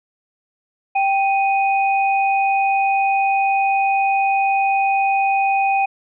sine tone pair together, 784 / 2489 Hz, G5 / D#7, 0 / 0 cents, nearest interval octave + minor sixth, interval 2000 cents, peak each -15 / -22 dBFS, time 0.95-5.86 s, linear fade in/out 10 ms, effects none

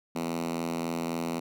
5% pulse tone with high-pass filter, 83.7 Hz, E2, 27 cents sharp, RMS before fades -32 dBFS, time 0.15-1.4 s, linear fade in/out 10 ms, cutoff 210 Hz, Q 4.4, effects none

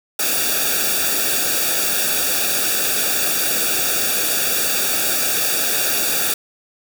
white noise with comb filter, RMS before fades -19 dBFS, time 0.19-6.34 s, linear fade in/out 5 ms, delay 0.97 ms, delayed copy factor -1, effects none

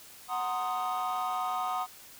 triangle chord, C half-diminished seventh, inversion second, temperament equal, 740 / 932.3 / 1046.5 / 1244.5 Hz, Gb5 / Bb5 / C6 / Eb6, 0 / 0 / 0 / 0 cents, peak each -30 / -36 / -34 / -31 dBFS, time 0.28-1.87 s, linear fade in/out 50 ms, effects tanh soft clip ceiling -23 dBFS + white hiss -51 dBFS RMS until 2.19 s

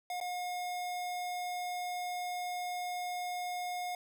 square tone with dropouts, 718 Hz, F5, 48 cents sharp, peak -36 dBFS, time 0.1-3.95 s, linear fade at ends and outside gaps 2 ms, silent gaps 0.202-0.211 s, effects none

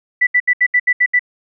sine tone bursts, 1975.5 Hz, B6, in tune, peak -9 dBFS, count 8, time 0.21-1.194 s, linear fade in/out 10 ms, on 60 ms, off 72 ms, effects none

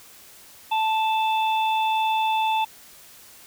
harmonic tone, 879 Hz, A5, 2 cents flat, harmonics 1 / 3 / 4, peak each -20 / -30 / -32 dBFS, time 0.71-2.65 s, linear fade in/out 10 ms, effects white hiss -48 dBFS RMS until 3.46 s

